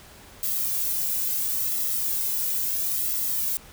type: noise with flanger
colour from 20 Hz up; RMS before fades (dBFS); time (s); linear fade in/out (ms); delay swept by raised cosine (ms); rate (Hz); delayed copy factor
violet; -26; 0.43-3.57; 0; 1.5 to 2.04; 0.74; +0.9
effects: pink hiss -48 dBFS RMS until 3.72 s